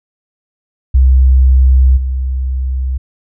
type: tone with level steps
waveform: sine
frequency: 64.9 Hz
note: C2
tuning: 13 cents flat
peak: -4 / -13 dBFS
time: 0.94-2.98 s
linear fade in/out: 10 ms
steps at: 1.96 s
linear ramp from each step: 20 ms
effects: none

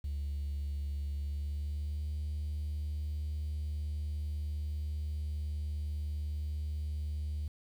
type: tone with pitch glide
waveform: triangle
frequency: 71.4 to 74.95 Hz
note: D2 to D2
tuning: -48 to +36 cents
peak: -30 dBFS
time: 0.04-7.48 s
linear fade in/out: 5 ms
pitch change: +84 cents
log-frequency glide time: 1.14-2.1 s
effects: tanh soft clip ceiling -30 dBFS + 10-bit

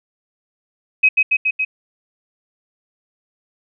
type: tone with echo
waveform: sine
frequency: 2536 Hz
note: D#7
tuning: 32 cents sharp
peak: -8 dBFS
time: 1.03-1.09 s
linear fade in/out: 10 ms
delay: 140 ms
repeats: 4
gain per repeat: -2 dB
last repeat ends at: 1.65 s
effects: none

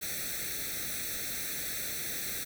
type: noise with comb filter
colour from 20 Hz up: white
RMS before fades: -36 dBFS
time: 0.01-2.45 s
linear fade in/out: 20 ms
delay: 0.5 ms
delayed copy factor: +1
effects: none

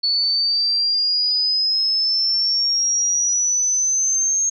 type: exponential sweep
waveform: sine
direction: up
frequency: 4435 to 6470 Hz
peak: -16 dBFS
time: 0.03-4.5 s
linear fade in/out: 10 ms
effects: none

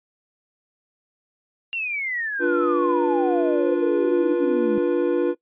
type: exponential sweep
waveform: sine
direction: down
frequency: 2794 to 207.7 Hz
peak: -24 dBFS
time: 1.73-4.78 s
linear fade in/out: 0 ms
type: chord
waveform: triangle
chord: B diminished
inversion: first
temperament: equal with one note detuned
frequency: 293.7 / 349.2 / 486 Hz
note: D4 / F4 / B4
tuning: 0 / 0 / -28 cents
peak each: -22 / -19 / -21 dBFS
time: 2.39-5.35 s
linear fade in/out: 50 ms
effects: noise-tail reverb RT60 0.1 s tail -20 dB re dry + resampled to 8000 Hz

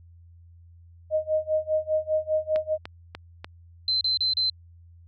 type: tone with tremolo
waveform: sine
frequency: 622.3 Hz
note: D#5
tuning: in tune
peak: -19 dBFS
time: 1.1-2.78 s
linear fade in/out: 50 ms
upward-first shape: sine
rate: 5 Hz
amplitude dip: 95%
type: click train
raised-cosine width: 0.3 ms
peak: -19 dBFS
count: 4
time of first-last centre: 2.56-3.445 s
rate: 3.39 Hz
type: tone bursts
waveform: sine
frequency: 4081 Hz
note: C8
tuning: 44 cents flat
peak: -21 dBFS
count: 4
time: 3.88-4.499 s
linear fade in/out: 2 ms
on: 130 ms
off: 33 ms
effects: added 85 Hz sine -48 dBFS peak until 5.07 s

